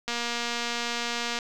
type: click train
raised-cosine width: 0.2 ms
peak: -13 dBFS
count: 311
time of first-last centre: 0.08-1.388 s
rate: 237 Hz
effects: none